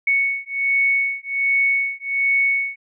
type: beating tone pair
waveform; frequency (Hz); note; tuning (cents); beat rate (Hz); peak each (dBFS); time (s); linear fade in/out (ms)
sine; 2217 / 2218.3; C#7 / C#7; 0 / +1; 1.3; -20; 0.07-2.76; 5
effects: none